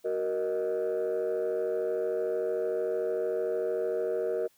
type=chord; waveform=sine; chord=D# minor; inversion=first; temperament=just; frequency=373.4 / 466.7 / 622.3 Hz; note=F#4 / A#4 / D#5; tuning=+16 / +2 / 0 cents; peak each=-31 / -28 / -32 dBFS; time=0.04-4.48 s; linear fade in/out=20 ms; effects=tanh soft clip ceiling -23 dBFS + white hiss -66 dBFS RMS until 4.57 s

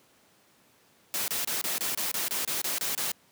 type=noise bursts; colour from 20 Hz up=white; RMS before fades=-30 dBFS; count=12; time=1.14-3.117 s; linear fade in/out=0 ms; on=140 ms; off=27 ms; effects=pink hiss -62 dBFS RMS until 3.31 s + high-pass 150 Hz 12 dB/octave

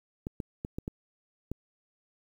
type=clicks; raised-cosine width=3 ms; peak=-21 dBFS; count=6; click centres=0.269 / 0.402 / 0.649 / 0.785 / 0.879 / 1.516 s; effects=9-bit

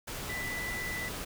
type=tone in noise; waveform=sine; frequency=1985 Hz; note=B6; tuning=8 cents sharp; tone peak=-35 dBFS; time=0.29-1.09 s; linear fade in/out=10 ms; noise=pink; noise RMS=-39 dBFS; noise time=0.07-1.25 s; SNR=+1 dB; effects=none

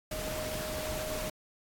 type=tone in noise; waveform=sine; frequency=621 Hz; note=D#5; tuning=3 cents flat; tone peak=-37 dBFS; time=0.11-1.3 s; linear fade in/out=5 ms; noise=pink; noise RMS=-38 dBFS; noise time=0.11-1.3 s; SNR=-2 dB; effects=AAC 64 kbps

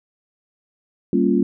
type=chord; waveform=sine; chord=G half-diminished seventh; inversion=none; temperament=equal; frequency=196 / 233.1 / 277.2 / 349.2 Hz; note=G3 / Bb3 / Db4 / F4; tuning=0 / 0 / 0 / 0 cents; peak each=-20 dBFS; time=1.13-1.43 s; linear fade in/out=2 ms; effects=none

